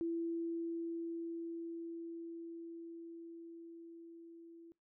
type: tone with level ramp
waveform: sine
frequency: 334.3 Hz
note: E4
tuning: 24 cents sharp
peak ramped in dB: -34 to -53 dBFS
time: 0.01-4.72 s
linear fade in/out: 0 ms
effects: noise-tail reverb RT60 0.2 s tail -24 dB re dry